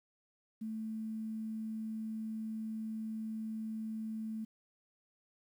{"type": "tone with quantisation", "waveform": "sine", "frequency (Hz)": 220, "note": "A3", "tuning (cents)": 0, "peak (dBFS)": -37, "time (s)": [0.61, 4.45], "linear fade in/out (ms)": 10, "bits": 11, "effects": []}